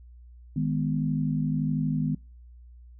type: chord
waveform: sine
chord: G# minor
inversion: second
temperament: just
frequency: 155.74 / 207.7 / 249.2 Hz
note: D#3 / G#3 / B3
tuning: +2 / 0 / +16 cents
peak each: -26 / -31 / -29 dBFS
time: 0.56-2.15 s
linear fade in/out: 5 ms
effects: noise-tail reverb RT60 0.4 s tail -26 dB re dry + added 60 Hz sine -46 dBFS peak until 2.99 s